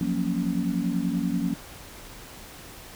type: chord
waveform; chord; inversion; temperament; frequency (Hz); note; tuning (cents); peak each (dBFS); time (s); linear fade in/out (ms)
sine; Gb major seventh; third; equal; 174.61 / 185 / 233.1 / 277.2; F3 / Gb3 / Bb3 / Db4; 0 / 0 / 0 / 0; -29; 0.01-1.54; 2
effects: pink hiss -44 dBFS RMS until 2.95 s